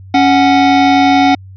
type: tone pair together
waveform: square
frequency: 277.2 / 740 Hz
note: C#4 / F#5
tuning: 0 / 0 cents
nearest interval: octave + perfect fourth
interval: 1700 cents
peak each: -10 dBFS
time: 0.14-1.35 s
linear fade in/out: 5 ms
effects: added 95 Hz sine -31 dBFS peak until 1.56 s + resampled to 11025 Hz